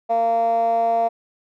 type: tone with band-pass filter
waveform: 15% pulse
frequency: 229.8 Hz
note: A#3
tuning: 25 cents flat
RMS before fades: -19 dBFS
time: 0.09-1.09 s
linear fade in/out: 20 ms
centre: 680 Hz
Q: 5.7
effects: none

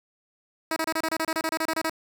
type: tone bursts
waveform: 10% pulse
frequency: 321.2 Hz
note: E4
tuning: 45 cents flat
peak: -16 dBFS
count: 15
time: 0.71-1.897 s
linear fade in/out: 2 ms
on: 53 ms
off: 28 ms
effects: none

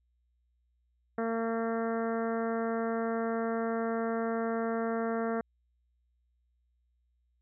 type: harmonic tone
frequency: 227.7 Hz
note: A#3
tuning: 40 cents flat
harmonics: 1 / 2 / 3 / 4 / 5 / 6 / 7 / 8 / 9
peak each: -33 / -33 / -36 / -46 / -43 / -42 / -46 / -47 / -57 dBFS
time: 1.18-5.41 s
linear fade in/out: 2 ms
effects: added 60 Hz sine -70 dBFS peak until 7.41 s

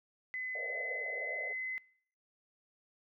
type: tone with pitch glide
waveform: sine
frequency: 2025 to 2038 Hz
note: B6 to C7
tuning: +43 to -46 cents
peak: -36 dBFS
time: 0.34-1.78 s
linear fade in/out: 0 ms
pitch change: +11 cents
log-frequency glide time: 0.5-1.45 s
type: band-pass noise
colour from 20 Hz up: white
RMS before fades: -45 dBFS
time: 0.55-1.53 s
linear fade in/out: 5 ms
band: 440 to 700 Hz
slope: 96 dB/octave
effects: noise-tail reverb RT60 0.6 s tail -23 dB re dry

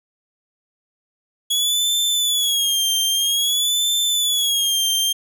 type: tone with vibrato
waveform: sawtooth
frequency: 3348 Hz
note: G#7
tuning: 13 cents sharp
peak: -14 dBFS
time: 1.5-5.13 s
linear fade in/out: 10 ms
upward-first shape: sine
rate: 0.51 Hz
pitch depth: 100 cents each way
effects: none

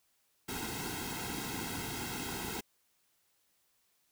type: noise with comb filter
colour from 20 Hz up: pink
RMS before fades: -39 dBFS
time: 0.48-2.61 s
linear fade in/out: 10 ms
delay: 1.7 ms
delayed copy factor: -0.95
effects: white hiss -74 dBFS RMS until 4.11 s

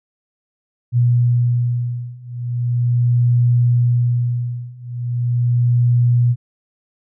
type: beating tone pair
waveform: sine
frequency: 120.9 / 121.29 Hz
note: B2 / B2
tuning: -36 / -31 cents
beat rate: 0.39 Hz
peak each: -17 / -16 dBFS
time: 0.92-6.36 s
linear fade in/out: 50 ms
effects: none

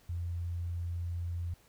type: tone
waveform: sine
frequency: 86.3 Hz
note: F2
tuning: 20 cents flat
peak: -33 dBFS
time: 0.09-1.54 s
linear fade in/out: 5 ms
effects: pink hiss -64 dBFS RMS until 1.68 s

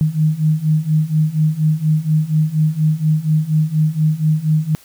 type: beating tone pair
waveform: sine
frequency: 152.9 / 157.1 Hz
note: D#3 / D#3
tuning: -30 / +17 cents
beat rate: 4.2 Hz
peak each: -17 / -15 dBFS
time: 0.01-4.75 s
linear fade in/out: 0 ms
effects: white hiss -47 dBFS RMS until 4.84 s

